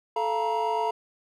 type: tone cluster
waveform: triangle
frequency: 437.4 / 691 / 903 / 952 Hz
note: A4 / F5 / A5 / A#5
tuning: -10 / -19 / +45 / +36 cents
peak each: -28 / -29 / -31 / -25 dBFS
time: 0.16-0.91 s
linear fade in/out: 5 ms
effects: none